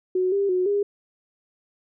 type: tone with pitch steps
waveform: sine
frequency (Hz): 368.8 / 398.3 / 365.8 / 406.2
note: F#4 / G4 / F#4 / G#4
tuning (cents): -6 / +28 / -20 / -38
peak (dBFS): -19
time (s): 0.15-0.83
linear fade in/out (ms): 5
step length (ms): 170
effects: none